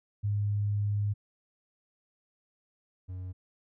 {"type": "tone pair in turn", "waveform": ["sine", "triangle"], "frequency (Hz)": [102.9, 91.99], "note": ["G#2", "F#2"], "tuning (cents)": [-16, -10], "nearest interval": "major second", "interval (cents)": 194, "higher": "first", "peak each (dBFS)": [-26, -34], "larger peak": "first", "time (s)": [[0.23, 1.14], [3.08, 3.33]], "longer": "first", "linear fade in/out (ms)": 20, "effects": []}